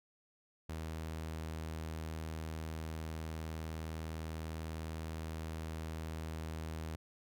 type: tone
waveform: sawtooth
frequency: 79.8 Hz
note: D#2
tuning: 44 cents sharp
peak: -36 dBFS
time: 0.69-6.96 s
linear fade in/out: 5 ms
effects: none